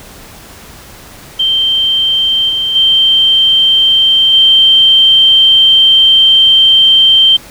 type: tone with level steps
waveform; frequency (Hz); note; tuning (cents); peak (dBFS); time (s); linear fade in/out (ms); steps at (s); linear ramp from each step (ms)
sine; 3135; G7; -1; -8 / -11 / -5 / -3; 1.39-7.37; 10; 2.49 / 2.75 / 4.33; 10
effects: pink hiss -34 dBFS RMS until 7.5 s